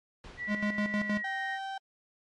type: noise with exponential decay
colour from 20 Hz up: pink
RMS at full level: -46 dBFS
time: 0.24-1.53 s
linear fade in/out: 1 ms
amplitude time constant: 280 ms
type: tone with pitch glide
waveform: sine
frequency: 1952 to 1869.2 Hz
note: B6 to A#6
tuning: -21 to +4 cents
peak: -33 dBFS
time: 0.37-1.59 s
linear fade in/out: 50 ms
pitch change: -75 cents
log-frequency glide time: 1.05-1.35 s
type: tone with tremolo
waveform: square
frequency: 207.7 Hz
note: G#3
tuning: in tune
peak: -28 dBFS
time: 0.47-1.23 s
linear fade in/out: 50 ms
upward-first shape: square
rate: 6.4 Hz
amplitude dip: 70%
type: tone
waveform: 35% pulse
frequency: 777 Hz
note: G5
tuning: 16 cents flat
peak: -33 dBFS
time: 1.24-1.78 s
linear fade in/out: 5 ms
effects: low-pass 4000 Hz 12 dB/octave + MP3 48 kbps